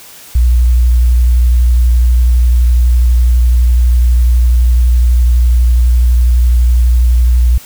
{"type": "tone with vibrato", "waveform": "sine", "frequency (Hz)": 60.4, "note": "B1", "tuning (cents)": -38, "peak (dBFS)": -5, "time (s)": [0.35, 7.58], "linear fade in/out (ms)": 5, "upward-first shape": "sine", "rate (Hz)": 12, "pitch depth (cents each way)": 30, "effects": ["white hiss -35 dBFS RMS until 7.65 s"]}